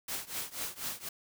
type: noise with tremolo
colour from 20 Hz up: white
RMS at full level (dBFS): -35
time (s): 0.08-1.09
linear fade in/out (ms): 5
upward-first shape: triangle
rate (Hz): 4.1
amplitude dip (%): 95
effects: none